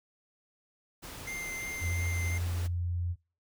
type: noise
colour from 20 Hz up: pink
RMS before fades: -44 dBFS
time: 1.02-2.68 s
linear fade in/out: 20 ms
type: tone with vibrato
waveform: square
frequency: 2093 Hz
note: C7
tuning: in tune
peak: -37 dBFS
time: 1.27-2.38 s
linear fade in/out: 5 ms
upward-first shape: sine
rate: 2.9 Hz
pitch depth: 10 cents each way
type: tone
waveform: sine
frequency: 87.31 Hz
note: F2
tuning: in tune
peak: -29 dBFS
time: 1.8-3.16 s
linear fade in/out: 50 ms
effects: noise-tail reverb RT60 0.4 s tail -25 dB re dry